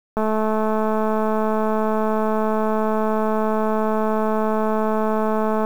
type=click train; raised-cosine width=1 ms; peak=-9 dBFS; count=1190; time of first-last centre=0.17-5.649 s; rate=217 Hz; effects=7-bit